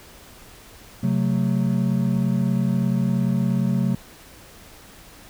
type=chord; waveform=triangle; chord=F# diminished; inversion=second; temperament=just; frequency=133.2 / 185 / 222 Hz; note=C3 / F#3 / A3; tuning=+31 / 0 / +16 cents; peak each=-21 / -20 / -22 dBFS; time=1.03-3.95 s; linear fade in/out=5 ms; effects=pink hiss -46 dBFS RMS until 5.29 s